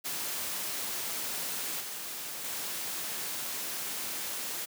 white noise with level steps, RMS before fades -35 / -39 / -36 dBFS, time 0.04-4.66 s, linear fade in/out 20 ms, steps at 1.8 / 2.44 s, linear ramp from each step 5 ms, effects high-pass 150 Hz 12 dB/octave

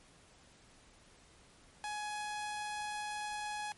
sawtooth tone, 839 Hz, G#5, 17 cents sharp, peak -34 dBFS, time 1.84-3.72 s, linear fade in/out 0 ms, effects pink hiss -62 dBFS RMS until 3.77 s + MP3 48 kbps

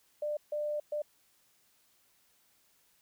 sine tone bursts at uneven times, 596 Hz, D5, 25 cents sharp, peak -31 dBFS, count 3, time 0.22-0.37 / 0.52-0.8 / 0.92-1.02 s, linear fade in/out 5 ms, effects white hiss -69 dBFS RMS until 3.01 s

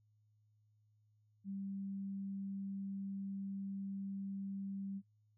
sine tone, 196 Hz, G3, in tune, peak -40 dBFS, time 1.44-5.02 s, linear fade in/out 50 ms, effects noise-tail reverb RT60 0.1 s tail -23 dB re dry + added 106 Hz sine -70 dBFS peak until 5.37 s

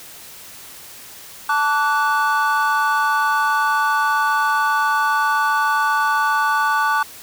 triangle chord, D major, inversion second, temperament equal with one note detuned, 880 / 1152.5 / 1480 Hz, A5 / D6 / F#6, 0 / -33 / 0 cents, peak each -18 dBFS, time 1.49-7.03 s, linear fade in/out 5 ms, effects white hiss -39 dBFS RMS until 7.22 s

